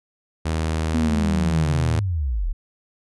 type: tone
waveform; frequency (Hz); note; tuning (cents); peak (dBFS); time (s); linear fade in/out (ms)
sawtooth; 79.6; D#2; +40; -17; 0.45-2; 10
type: linear sweep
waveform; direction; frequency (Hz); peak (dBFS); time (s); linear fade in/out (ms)
sine; down; 246.9 to 32.09; -20; 0.94-2.53; 10
effects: resampled to 24000 Hz